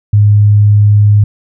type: tone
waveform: sine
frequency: 103.83 Hz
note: G#2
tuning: in tune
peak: -3 dBFS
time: 0.13-1.24 s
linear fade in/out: 5 ms
effects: none